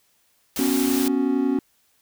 white noise, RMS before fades -29 dBFS, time 0.56-1.08 s, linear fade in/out 2 ms
triangle chord, B suspended second, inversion none, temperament just, 246.9 / 277.8 / 370.4 Hz, B3 / C#4 / F#4, 0 / +4 / +2 cents, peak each -22 / -19 / -25 dBFS, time 0.59-1.59 s, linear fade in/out 2 ms
effects white hiss -64 dBFS RMS until 2.01 s

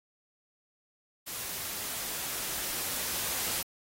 white noise with level ramp, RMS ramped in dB -38 to -32 dBFS, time 1.26-3.63 s, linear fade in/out 20 ms, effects AAC 48 kbps

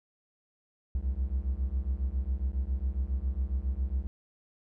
triangle beating tone pair, 61.74 / 69.04 Hz, B1 / C#2, 0 / -6 cents, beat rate 7.3 Hz, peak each -29 dBFS, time 0.95-4.07 s, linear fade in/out 0 ms, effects none

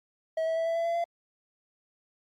triangle tone with pitch steps, 644 / 650.4 / 656.8 / 663.3 / 669.8 / 676.4 / 683.1 Hz, E5 / E5 / E5 / E5 / E5 / E5 / F5, -41 / -23 / -6 / +11 / +27 / +44 / -38 cents, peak -24 dBFS, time 0.37-1.042 s, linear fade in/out 5 ms, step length 96 ms, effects Opus 48 kbps

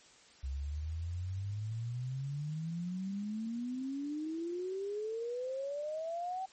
sine exponential sweep, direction up, 65.41 to 770 Hz, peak -35 dBFS, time 0.43-6.46 s, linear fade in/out 10 ms, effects white hiss -60 dBFS RMS until 6.52 s + MP3 32 kbps

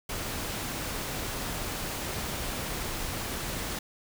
pink noise, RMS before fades -34 dBFS, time 0.09-3.79 s, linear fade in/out 5 ms, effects none

